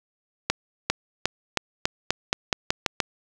accelerating click train, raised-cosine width 0.2 ms, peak -3 dBFS, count 11, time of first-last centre 0.5-3.002 s, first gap 400 ms, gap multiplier 0.89, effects none

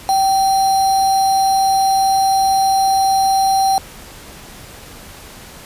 sine tone with sample-and-hold, 774 Hz, G5, 22 cents flat, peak -11 dBFS, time 0.09-3.78 s, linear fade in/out 0 ms, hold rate 4900 Hz, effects pink hiss -37 dBFS RMS until 5.65 s + resampled to 32000 Hz

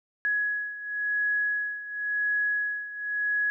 sine beating tone pair, 1677 / 1677.94 Hz, G#6 / G#6, +16 / +17 cents, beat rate 0.94 Hz, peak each -27 / -31 dBFS, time 0.25-3.5 s, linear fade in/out 0 ms, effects none

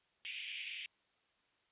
pink band-pass noise, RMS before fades -45 dBFS, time 0.25-0.86 s, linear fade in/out 0 ms, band 2300 to 3200 Hz, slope 48 dB/octave, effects white hiss -75 dBFS RMS until 1.71 s + resampled to 8000 Hz

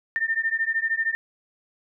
sine beating tone pair, 1800 / 1813 Hz, A6 / A#6, +39 / -49 cents, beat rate 13 Hz, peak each -25 dBFS, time 0.16-1.15 s, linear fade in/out 0 ms, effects none

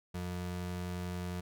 square ring-modulated tone, 133.6 Hz, C3, 36 cents sharp, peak -34 dBFS, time 0.14-1.41 s, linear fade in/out 10 ms, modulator 45.6 Hz, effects none

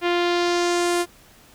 sawtooth tone with low-pass filter sweep, 349.2 Hz, F4, in tune, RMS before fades -21 dBFS, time 0.01-1.06 s, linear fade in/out 50 ms, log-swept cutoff 2800 to 11000 Hz, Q 1.6, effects pink hiss -51 dBFS RMS until 1.54 s

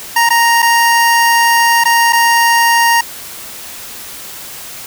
25% pulse tone with dropouts, 932.3 Hz, A#5, in tune, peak -4 dBFS, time 0.16-3.01 s, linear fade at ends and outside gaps 5 ms, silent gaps 0.291-0.304 / 0.621-0.626 / 1.839-1.854 / 2.125-2.13 s, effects white hiss -29 dBFS RMS until 4.86 s

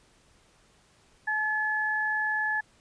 sine tone pair together, 858 / 1716 Hz, A5 / A6, -44 / -44 cents, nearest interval octave, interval 1200 cents, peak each -32 / -26 dBFS, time 1.27-2.61 s, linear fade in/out 10 ms, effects pink hiss -62 dBFS RMS until 2.8 s + resampled to 22050 Hz

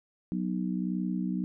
sine chord, B major, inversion second, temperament just, 185.21 / 246.9 / 308.7 Hz, F#3 / B3 / D#4, +2 / 0 / -14 cents, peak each -30 / -34 / -36 dBFS, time 0.32-1.44 s, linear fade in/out 0 ms, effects none

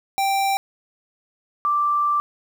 square / sine tone pair in turn, 784 / 1174.7 Hz, G5 / D6, 0 / 0 cents, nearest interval perfect fifth, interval 700 cents, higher second, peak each -19 / -17 dBFS, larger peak second, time 0.18-0.57 / 1.65-2.2 s, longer second, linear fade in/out 0 ms, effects 9-bit

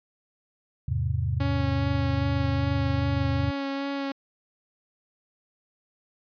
sine chord, E augmented, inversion none, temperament equal with one note detuned, 82.41 / 104.67 / 130.81 Hz, E2 / G#2 / B#2, 0 / +14 / 0 cents, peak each -28 dBFS, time 0.88-3.51 s, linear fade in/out 5 ms
sawtooth tone with vibrato, 277.2 Hz, C#4, in tune, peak -24 dBFS, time 1.4-4.12 s, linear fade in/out 5 ms, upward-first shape sine, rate 2.5 Hz, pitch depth 14 cents each way
effects resampled to 11025 Hz

